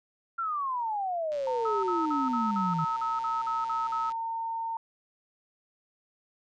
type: exponential sweep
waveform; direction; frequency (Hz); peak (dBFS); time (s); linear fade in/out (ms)
sine; down; 1390 to 154.9; -28; 0.38-2.85; 10
type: click train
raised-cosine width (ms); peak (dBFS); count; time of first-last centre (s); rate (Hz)
0.2; -32; 351; 1.32-4.12; 125
type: tone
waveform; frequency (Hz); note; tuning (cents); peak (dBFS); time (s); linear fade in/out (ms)
sine; 910; A#5; -42; -30; 1.47-4.77; 2
type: tone bursts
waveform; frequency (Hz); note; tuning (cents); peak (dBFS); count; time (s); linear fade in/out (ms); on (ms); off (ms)
sine; 1288; E6; -41; -29; 11; 1.65-4.1; 5; 180; 47
effects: none